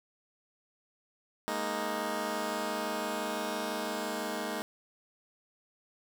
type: chord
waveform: 10% pulse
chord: Ab suspended second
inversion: none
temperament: just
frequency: 207.7 / 233.6 / 311.5 Hz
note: Ab3 / Bb3 / Eb4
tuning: 0 / +4 / +2 cents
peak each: -29 dBFS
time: 1.48-4.62 s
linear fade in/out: 0 ms
effects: none